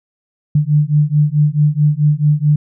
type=beating tone pair; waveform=sine; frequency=146.83 / 151.43 Hz; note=D3 / D#3; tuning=0 / -47 cents; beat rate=4.6 Hz; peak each=-13 dBFS; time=0.55-2.56 s; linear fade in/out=5 ms; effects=none